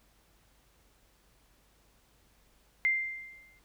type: tone with exponential decay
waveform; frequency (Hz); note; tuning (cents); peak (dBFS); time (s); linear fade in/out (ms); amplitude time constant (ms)
sine; 2093; C7; 0; -22; 2.85-3.59; 0; 160
effects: added 50 Hz sine -67 dBFS peak until 3.64 s + pink hiss -67 dBFS RMS until 3.64 s